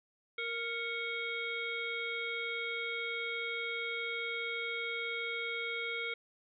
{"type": "harmonic tone with a mistuned harmonic", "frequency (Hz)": 466.2, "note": "A#4", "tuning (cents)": 0, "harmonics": [1, 3, 5, 7, 8], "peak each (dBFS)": [-42, -42, -37, -44, -48], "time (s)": [0.38, 6.14], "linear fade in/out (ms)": 5, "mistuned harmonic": 5, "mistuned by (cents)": -88, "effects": []}